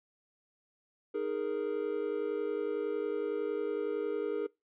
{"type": "chord", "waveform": "triangle", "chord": "D# suspended fourth", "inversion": "none", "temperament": "equal", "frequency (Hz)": [311.1, 415.3, 466.2], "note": ["D#4", "G#4", "A#4"], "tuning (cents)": [0, 0, 0], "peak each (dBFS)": [-38, -32, -33], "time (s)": [1.14, 4.47], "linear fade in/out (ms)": 10, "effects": ["noise-tail reverb RT60 0.2 s tail -23 dB re dry", "resampled to 8000 Hz"]}